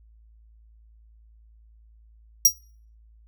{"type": "tone with exponential decay", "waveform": "sawtooth", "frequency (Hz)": 5700, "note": "F8", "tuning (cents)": 34, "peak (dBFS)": -6, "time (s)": [2.45, 2.54], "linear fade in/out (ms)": 5, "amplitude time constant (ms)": 19, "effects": ["noise-tail reverb RT60 0.5 s tail -26 dB re dry", "added 55 Hz sine -51 dBFS peak until 3.27 s"]}